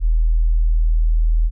sine tone, 40.25 Hz, E1, 41 cents flat, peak -12 dBFS, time 0-1.51 s, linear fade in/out 50 ms, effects none

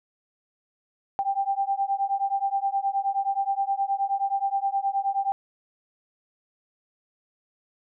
sine beating tone pair, 784 / 793.5 Hz, G5 / G5, 0 / +21 cents, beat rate 9.5 Hz, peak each -26 dBFS, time 1.19-5.32 s, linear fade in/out 0 ms, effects none

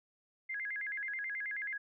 sine tone with vibrato, 1864.7 Hz, A#6, in tune, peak -36 dBFS, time 0.49-1.78 s, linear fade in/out 10 ms, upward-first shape square, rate 9.3 Hz, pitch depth 200 cents each way, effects none

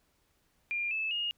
sine tone with pitch steps, 2400 / 2617 / 2854 Hz, D7 / E7 / F7, +37 / -13 / +37 cents, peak -30 dBFS, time 0.71-1.31 s, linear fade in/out 0 ms, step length 200 ms, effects pink hiss -72 dBFS RMS until 1.37 s

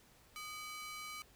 sawtooth ring-modulated tone, 1763 Hz, A6, 3 cents sharp, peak -38 dBFS, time 0.36-1.22 s, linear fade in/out 0 ms, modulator 530 Hz, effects pink hiss -65 dBFS RMS until 1.35 s

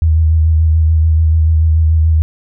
sine tone with vibrato, 79.7 Hz, D#2, 42 cents sharp, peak -7 dBFS, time 0.02-2.22 s, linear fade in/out 0 ms, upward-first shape sine, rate 6.9 Hz, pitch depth 32 cents each way, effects none

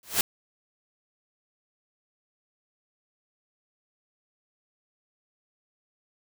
white noise with exponential growth, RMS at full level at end -18 dBFS, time 0.03-0.21 s, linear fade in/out 2 ms, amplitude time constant 38 ms, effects none

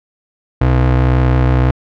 square ring-modulated tone, 95.7 Hz, G2, 41 cents flat, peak -7 dBFS, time 0.61-1.71 s, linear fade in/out 5 ms, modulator 30.9 Hz, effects low-pass 2000 Hz 12 dB/octave

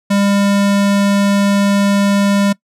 square tone, 200.4 Hz, G3, 38 cents sharp, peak -11 dBFS, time 0.1-2.53 s, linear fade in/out 10 ms, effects noise-tail reverb RT60 0.1 s tail -22 dB re dry + low-pass 11000 Hz 12 dB/octave

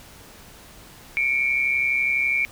sine tone pair together, 2217 / 2349 Hz, C#7 / D7, 0 / 0 cents, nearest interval minor second, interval 100 cents, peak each -23 / -21 dBFS, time 1.17-2.45 s, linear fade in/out 0 ms, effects pink hiss -46 dBFS RMS until 2.51 s

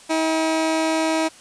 20% pulse tone pair together, 319.8 / 799 Hz, D#4 / G5, +48 / +33 cents, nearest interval octave + major third, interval 1585 cents, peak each -14 / -26 dBFS, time 0.09-1.29 s, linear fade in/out 20 ms, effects white hiss -46 dBFS RMS until 1.4 s + resampled to 22050 Hz

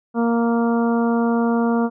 harmonic tone, 233.1 Hz, A#3, in tune, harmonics 1 / 2 / 3 / 4 / 5 / 6, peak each -17 / -23 / -27 / -29 / -31 / -33 dBFS, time 0.14-1.9 s, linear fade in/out 50 ms, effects none

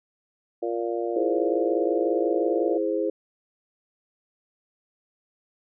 harmonic tone, 116.54 Hz, A#2, in tune, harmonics 3 / 4 / 5 / 6, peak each -28 / -30 / -32 / -34 dBFS, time 0.62-2.78 s, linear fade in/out 10 ms
sine chord, E augmented, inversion none, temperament equal, 329.6 / 415.3 / 523.3 Hz, E4 / G#4 / B#4, 0 / 0 / 0 cents, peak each -27 dBFS, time 1.16-3.1 s, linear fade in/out 5 ms
effects none

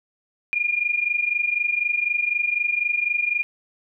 sine tone pair together, 2403 / 2427 Hz, D7 / D#7, +39 / -44 cents, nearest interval unison, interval 17 cents, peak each -24 / -22 dBFS, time 0.53-3.43 s, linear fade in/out 0 ms, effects none

